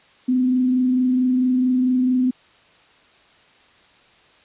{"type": "tone with frequency modulation", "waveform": "sine", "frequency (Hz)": 253.7, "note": "B3", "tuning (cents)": 47, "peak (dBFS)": -15, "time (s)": [0.28, 2.31], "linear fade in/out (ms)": 10, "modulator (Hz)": 24.5, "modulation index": 0.21, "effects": ["white hiss -53 dBFS RMS until 4.44 s", "resampled to 8000 Hz"]}